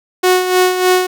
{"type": "tone with tremolo", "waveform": "sawtooth", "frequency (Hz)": 366.8, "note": "F#4", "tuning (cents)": -15, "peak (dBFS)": -4, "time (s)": [0.23, 1.07], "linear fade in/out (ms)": 10, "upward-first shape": "sine", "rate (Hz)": 3.3, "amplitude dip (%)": 60, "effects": []}